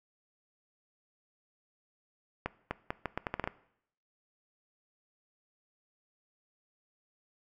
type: accelerating click train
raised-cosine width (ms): 0.5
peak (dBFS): -17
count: 10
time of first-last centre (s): 2.46-3.475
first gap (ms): 250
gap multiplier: 0.78
effects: noise-tail reverb RT60 0.7 s tail -19 dB re dry